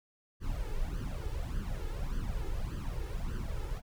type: noise with flanger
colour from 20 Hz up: brown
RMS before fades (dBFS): -35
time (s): 0.4-3.82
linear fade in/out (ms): 50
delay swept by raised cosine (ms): 0.64 to 2.34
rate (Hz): 1.7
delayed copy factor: +0.8
effects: none